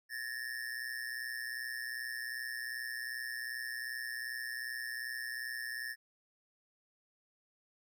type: ring-modulated tone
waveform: square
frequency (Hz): 1774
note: A6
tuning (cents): +14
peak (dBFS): -36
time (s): 0.09-5.96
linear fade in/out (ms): 50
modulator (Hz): 61.3
effects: none